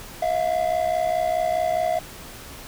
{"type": "ring-modulated tone", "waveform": "triangle", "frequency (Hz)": 677, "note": "E5", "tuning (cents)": 46, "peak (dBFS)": -15, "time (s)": [0.22, 1.99], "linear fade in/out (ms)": 5, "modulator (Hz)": 32.4, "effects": ["pink hiss -40 dBFS RMS until 2.67 s"]}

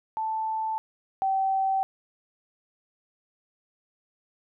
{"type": "tone pair in turn", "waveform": "sine", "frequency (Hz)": [880, 771.1], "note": ["A5", "G5"], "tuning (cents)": [0, -29], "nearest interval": "major second", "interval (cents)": 229, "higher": "first", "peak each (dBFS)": [-26, -22], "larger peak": "second", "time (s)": [[0.17, 0.78], [1.22, 1.83]], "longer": "neither", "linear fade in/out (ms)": 0, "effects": []}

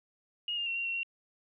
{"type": "tone with pitch steps", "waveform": "sine", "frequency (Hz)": [2866, 2809, 2727, 2761, 2727, 2744], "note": ["F7", "F7", "F7", "F7", "F7", "F7"], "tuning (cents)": [44, 9, -42, -20, -42, -31], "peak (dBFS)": -31, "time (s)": [0.48, 1.032], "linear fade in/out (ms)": 2, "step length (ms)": 92, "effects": []}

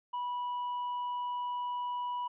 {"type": "tone", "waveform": "triangle", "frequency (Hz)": 980, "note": "B5", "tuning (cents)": -14, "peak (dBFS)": -31, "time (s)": [0.13, 2.28], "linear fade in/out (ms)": 10, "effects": ["resampled to 8000 Hz"]}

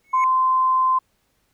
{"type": "tone with exponential growth", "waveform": "triangle", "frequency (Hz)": 2200, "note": "C#7", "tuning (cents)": -14, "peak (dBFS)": -22, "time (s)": [0.04, 0.24], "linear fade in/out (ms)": 1, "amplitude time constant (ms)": 43}
{"type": "tone", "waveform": "sine", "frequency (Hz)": 1036, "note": "C6", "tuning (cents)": -17, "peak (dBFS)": -15, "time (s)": [0.13, 0.99], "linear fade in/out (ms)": 10}
{"effects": ["pink hiss -67 dBFS RMS until 1.53 s"]}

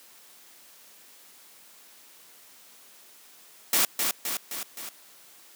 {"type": "noise with echo", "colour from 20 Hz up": "white", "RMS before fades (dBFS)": -22, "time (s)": [3.73, 3.85], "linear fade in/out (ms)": 2, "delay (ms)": 260, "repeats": 4, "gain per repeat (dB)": -4, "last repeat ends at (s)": 4.89, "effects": ["white hiss -53 dBFS RMS until 5.55 s", "high-pass 200 Hz 12 dB/octave"]}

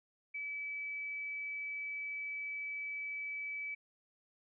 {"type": "tone", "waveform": "sine", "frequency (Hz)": 2297, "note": "D7", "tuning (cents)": -39, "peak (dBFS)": -38, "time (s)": [0.34, 3.75], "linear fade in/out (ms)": 10, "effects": []}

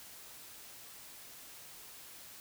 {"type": "silence", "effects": ["white hiss -52 dBFS RMS until 2.4 s"]}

